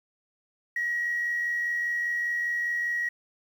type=tone with amplitude modulation; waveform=sine; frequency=1906 Hz; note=A#6; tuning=38 cents sharp; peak=-23 dBFS; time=0.76-3.09 s; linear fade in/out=5 ms; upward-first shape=sine; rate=85 Hz; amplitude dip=35%; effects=tanh soft clip ceiling -21 dBFS + 9-bit